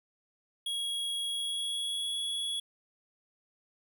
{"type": "tone with pitch glide", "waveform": "square", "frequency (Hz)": [3314, 3364], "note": ["G#7", "G#7"], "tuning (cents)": [-4, 22], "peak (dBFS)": -32, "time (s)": [0.66, 2.6], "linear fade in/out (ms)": 5, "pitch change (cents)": 26, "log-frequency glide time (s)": [1.25, 2.18], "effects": []}